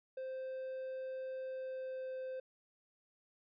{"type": "tone with pitch glide", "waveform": "triangle", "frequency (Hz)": [522, 519], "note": ["C5", "C5"], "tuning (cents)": [-4, -14], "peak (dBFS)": -38, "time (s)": [0.17, 2.4], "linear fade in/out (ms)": 5, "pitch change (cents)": -10, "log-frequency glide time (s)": [1.42, 2.18], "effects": ["resampled to 11025 Hz"]}